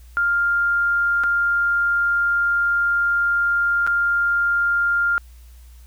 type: tone with dropouts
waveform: sine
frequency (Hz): 1400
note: F6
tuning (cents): +4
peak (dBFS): -16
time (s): 0.17-5.18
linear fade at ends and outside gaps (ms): 0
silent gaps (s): 1.236-1.24 / 3.866-3.874
effects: added 60 Hz sine -41 dBFS peak until 5.86 s + white hiss -56 dBFS RMS until 5.86 s